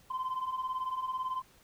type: beating tone pair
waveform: sine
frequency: 1018 / 1036 Hz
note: C6 / C6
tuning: -48 / -17 cents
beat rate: 18 Hz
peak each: -36 / -32 dBFS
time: 0.1-1.42 s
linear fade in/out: 10 ms
effects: tanh soft clip ceiling -29 dBFS + pink hiss -62 dBFS RMS until 1.63 s

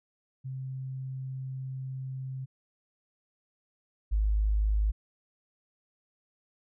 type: tone pair in turn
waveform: sine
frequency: 131.7 / 52.27 Hz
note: C3 / G#1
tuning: +12 / +12 cents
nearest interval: octave + major third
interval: 1600 cents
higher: first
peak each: -34 / -23 dBFS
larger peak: second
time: 0.44-2.46 / 4.11-4.92 s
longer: first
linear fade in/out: 20 ms
effects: none

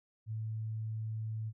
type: tone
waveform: sine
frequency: 110 Hz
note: A2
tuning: in tune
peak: -35 dBFS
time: 0.26-1.53 s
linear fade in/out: 50 ms
effects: none

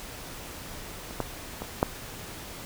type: clicks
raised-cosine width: 1 ms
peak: -26 / -13 / -20 / -6 dBFS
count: 4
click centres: 1.109 / 1.203 / 1.62 / 1.829 s
effects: pink hiss -41 dBFS RMS until 2.65 s

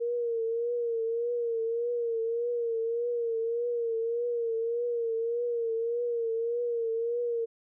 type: tone with vibrato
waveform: sine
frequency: 466.3 Hz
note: A#4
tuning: 1 cent sharp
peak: -27 dBFS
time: 0-7.46 s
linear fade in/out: 20 ms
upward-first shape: triangle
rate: 1.7 Hz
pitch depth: 65 cents each way
effects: none

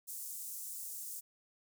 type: high-pass noise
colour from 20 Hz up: pink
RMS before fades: -44 dBFS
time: 0.07-1.21 s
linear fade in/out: 20 ms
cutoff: 7500 Hz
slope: 24 dB/octave
effects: none

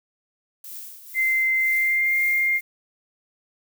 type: noise with tremolo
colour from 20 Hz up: violet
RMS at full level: -36 dBFS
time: 0.64-2.61 s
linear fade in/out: 2 ms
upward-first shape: triangle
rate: 2 Hz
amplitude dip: 70%
type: tone with pitch glide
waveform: sine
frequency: 2077 to 2115 Hz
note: C7 to C7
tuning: -13 to +18 cents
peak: -18 dBFS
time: 1.14-2.61 s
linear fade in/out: 50 ms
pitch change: +31 cents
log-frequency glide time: 1.63-2.18 s
effects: none

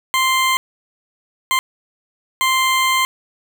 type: tone bursts at uneven times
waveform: 20% pulse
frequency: 1046.5 Hz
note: C6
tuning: in tune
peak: -9 dBFS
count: 3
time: 0.14-0.57 / 1.51-1.59 / 2.41-3.05 s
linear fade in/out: 0 ms
effects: none

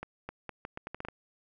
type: accelerating click train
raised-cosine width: 0.5 ms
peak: -23 dBFS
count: 10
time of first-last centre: 0.03-1.086 s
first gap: 260 ms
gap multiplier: 0.78
effects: none

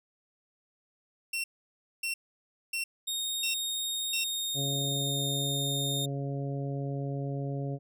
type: tone bursts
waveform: sawtooth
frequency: 2718 Hz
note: F7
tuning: 48 cents flat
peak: -27 dBFS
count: 5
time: 1.33-4.24 s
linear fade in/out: 5 ms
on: 110 ms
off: 590 ms
type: tone with pitch glide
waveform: sawtooth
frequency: 3712 to 3669 Hz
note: A#7 to A#7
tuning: -8 to -28 cents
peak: -28 dBFS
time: 3.07-6.06 s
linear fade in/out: 10 ms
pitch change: -20 cents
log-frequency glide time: 4.12-5.26 s
type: harmonic tone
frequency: 139.1 Hz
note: C#3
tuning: 6 cents sharp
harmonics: 1 / 2 / 3 / 4 / 5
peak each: -32 / -39 / -41 / -42 / -46 dBFS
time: 4.54-7.79 s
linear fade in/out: 50 ms
effects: none

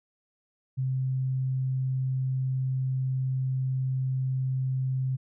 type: tone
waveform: sine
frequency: 130.81 Hz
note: C3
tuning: in tune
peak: -25 dBFS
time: 0.77-5.17 s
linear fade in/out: 20 ms
effects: none

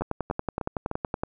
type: two click trains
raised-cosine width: 1 ms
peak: -13 / -16 dBFS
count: 14 / 4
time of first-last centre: 0.02-1.235 / 0.01-0.914 s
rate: 10.7 / 3.32 Hz
effects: none

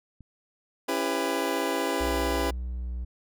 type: click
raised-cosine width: 5 ms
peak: -36 dBFS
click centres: 0.207 s
type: chord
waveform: 25% pulse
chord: C# half-diminished seventh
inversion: none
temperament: just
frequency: 277.2 / 332.6 / 399.1 / 498.9 Hz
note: C#4 / E4 / G4 / B4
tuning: 0 / +16 / +31 / +17 cents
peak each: -28 dBFS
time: 0.88-2.51 s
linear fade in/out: 10 ms
type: tone with pitch glide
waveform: triangle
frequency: 61.74 to 60.78 Hz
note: B1 to B1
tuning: 0 to -27 cents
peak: -28 dBFS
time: 2-3.05 s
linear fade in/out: 10 ms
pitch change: -27 cents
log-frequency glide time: 2.66-2.93 s
effects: none

